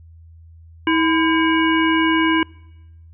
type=harmonic tone with a mistuned harmonic; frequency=321.6 Hz; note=E4; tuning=43 cents flat; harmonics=1 / 3 / 5 / 7 / 9; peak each=-16 / -21 / -23 / -24 / -26 dBFS; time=0.87-2.43 s; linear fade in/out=2 ms; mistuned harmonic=3; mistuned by=+77 cents; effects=noise-tail reverb RT60 1.0 s tail -25 dB re dry + added 82 Hz sine -41 dBFS peak until 3.13 s